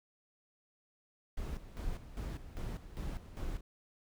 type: noise with tremolo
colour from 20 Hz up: brown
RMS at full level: -39 dBFS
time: 1.37-3.61 s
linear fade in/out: 5 ms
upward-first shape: square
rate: 2.5 Hz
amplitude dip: 70%
effects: none